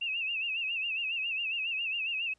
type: tone with vibrato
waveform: sine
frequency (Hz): 2672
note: E7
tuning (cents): +23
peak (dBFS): -30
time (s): 0.01-2.34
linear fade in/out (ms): 10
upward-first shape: sine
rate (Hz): 7.3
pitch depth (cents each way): 100
effects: pink hiss -72 dBFS RMS until 2.38 s + resampled to 22050 Hz